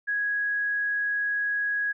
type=tone; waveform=sine; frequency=1661.2 Hz; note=G#6; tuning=in tune; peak=-24 dBFS; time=0.07-1.93 s; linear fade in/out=20 ms; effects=none

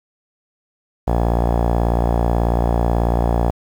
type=tone with low-pass filter; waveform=sawtooth; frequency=58.27 Hz; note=A#1; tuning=in tune; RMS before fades=-17 dBFS; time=1.07-3.51 s; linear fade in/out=10 ms; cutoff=770 Hz; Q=2.9; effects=7-bit

